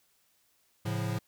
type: chord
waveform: square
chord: A augmented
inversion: none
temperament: equal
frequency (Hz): 110 / 138.59 / 174.61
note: A2 / C#3 / E#3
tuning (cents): 0 / 0 / 0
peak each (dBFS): -33 / -38 / -37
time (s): 0.85-1.19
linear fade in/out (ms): 10
effects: white hiss -70 dBFS RMS until 1.27 s

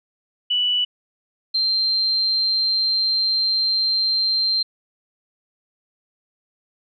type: tone pair in turn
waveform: sine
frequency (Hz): 2960 / 4152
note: F#7 / C8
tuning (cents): 0 / -14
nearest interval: tritone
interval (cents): 586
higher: second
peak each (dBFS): -17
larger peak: neither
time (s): 0.5-0.85 / 1.54-4.63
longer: second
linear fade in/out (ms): 10
effects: none

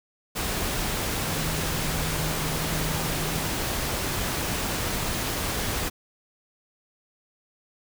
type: tone in noise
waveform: sine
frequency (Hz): 156.4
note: D#3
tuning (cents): +9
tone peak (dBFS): -32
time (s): 1.26-3.49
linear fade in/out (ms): 20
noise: pink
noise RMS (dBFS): -28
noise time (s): 0.35-5.9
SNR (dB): -7
effects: none

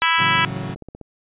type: harmonic tone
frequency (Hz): 329.6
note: E4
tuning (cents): 0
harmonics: 3 / 4 / 5 / 6 / 7 / 8 / 9 / 10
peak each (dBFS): -21 / -22 / -23 / -24 / -24 / -25 / -26 / -26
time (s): 0.02-0.45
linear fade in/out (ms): 0
type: chord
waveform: 35% pulse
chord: F# minor seventh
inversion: first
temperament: equal with one note detuned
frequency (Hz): 110 / 138.59 / 161.98 / 185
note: A2 / C#3 / E3 / F#3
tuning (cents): 0 / 0 / -30 / 0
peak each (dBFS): -30 / -28 / -32 / -29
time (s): 0.18-0.75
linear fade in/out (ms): 20
type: click train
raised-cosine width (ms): 2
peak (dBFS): -23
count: 11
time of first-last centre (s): 0.38-1.013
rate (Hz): 15.8
effects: resampled to 8000 Hz

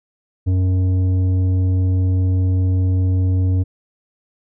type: tone with tanh clipping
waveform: sine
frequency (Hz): 92.5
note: F#2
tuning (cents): 0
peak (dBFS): -15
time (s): 0.46-3.64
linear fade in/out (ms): 20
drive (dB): 9
effects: none

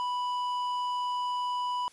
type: tone with tanh clipping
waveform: sine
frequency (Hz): 987.8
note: B5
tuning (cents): 0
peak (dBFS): -30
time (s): 0-1.88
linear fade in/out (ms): 0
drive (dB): 9
effects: white hiss -59 dBFS RMS until 1.92 s + resampled to 24000 Hz

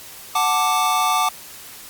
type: chord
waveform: square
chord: D major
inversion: first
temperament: equal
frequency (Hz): 740 / 880 / 1174.7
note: F#5 / A5 / D6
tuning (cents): 0 / 0 / 0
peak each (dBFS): -23 / -23 / -20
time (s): 0.35-1.29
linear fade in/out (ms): 5
effects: white hiss -39 dBFS RMS until 1.89 s + Opus 48 kbps

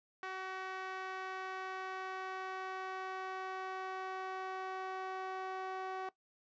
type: tone with band-pass filter sweep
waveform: sawtooth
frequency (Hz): 377.1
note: F#4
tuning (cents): +33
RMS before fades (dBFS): -42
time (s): 0.23-6.09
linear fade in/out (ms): 2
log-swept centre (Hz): 1400 to 910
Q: 1.3
effects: noise-tail reverb RT60 0.1 s tail -18 dB re dry + resampled to 16000 Hz

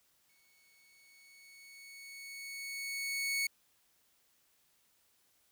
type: tone with exponential growth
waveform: sawtooth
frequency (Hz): 2217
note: C#7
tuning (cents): 0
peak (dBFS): -27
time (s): 0.29-3.47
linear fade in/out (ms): 5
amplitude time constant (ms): 690
effects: white hiss -72 dBFS RMS until 5.51 s

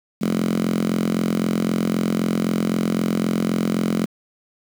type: tone with high-pass filter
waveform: 5% pulse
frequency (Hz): 43.86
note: F1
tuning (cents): +8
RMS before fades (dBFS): -21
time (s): 0.21-4.06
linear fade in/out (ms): 10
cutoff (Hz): 200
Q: 5.4
effects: 7-bit

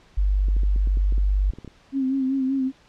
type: tone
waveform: sine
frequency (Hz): 49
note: G1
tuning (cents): 0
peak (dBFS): -17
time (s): 0.17-1.51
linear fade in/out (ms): 10
type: clicks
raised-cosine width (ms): 3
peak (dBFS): -25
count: 12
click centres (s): 0.485 / 0.566 / 0.634 / 0.761 / 0.873 / 0.972 / 1.124 / 1.18 / 1.536 / 1.586 / 1.647 / 1.677
type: tone with vibrato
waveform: sine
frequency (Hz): 266.1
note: C4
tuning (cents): +29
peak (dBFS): -20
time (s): 1.92-2.72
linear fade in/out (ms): 50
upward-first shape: sine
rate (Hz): 5.2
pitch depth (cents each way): 45
effects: pink hiss -55 dBFS RMS until 2.88 s + low-pass 5000 Hz 12 dB/octave

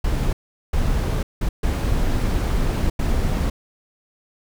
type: noise bursts at uneven times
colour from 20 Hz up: brown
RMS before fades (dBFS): -20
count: 5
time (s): 0.04-0.33 / 0.73-1.23 / 1.41-1.49 / 1.63-2.9 / 2.99-3.5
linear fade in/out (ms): 5
effects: none

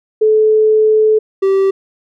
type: tone pair in turn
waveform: sine / triangle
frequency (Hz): 433 / 387.8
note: A4 / G4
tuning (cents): -28 / -19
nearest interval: major second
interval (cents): 191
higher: first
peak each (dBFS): -7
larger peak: neither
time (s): 0.21-1.19 / 1.42-1.71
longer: first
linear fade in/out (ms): 10
effects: none

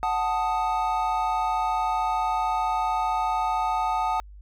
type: chord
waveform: triangle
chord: D# diminished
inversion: first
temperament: equal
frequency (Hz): 740 / 880 / 1244.5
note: F#5 / A5 / D#6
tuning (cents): 0 / 0 / 0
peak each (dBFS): -25 / -24 / -27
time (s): 0.03-4.2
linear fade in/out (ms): 0
effects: added 50 Hz sine -42 dBFS peak until 4.41 s

